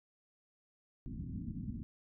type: low-pass noise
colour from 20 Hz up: white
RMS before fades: -42 dBFS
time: 1.06-1.83 s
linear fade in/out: 0 ms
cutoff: 260 Hz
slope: 48 dB/octave
effects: none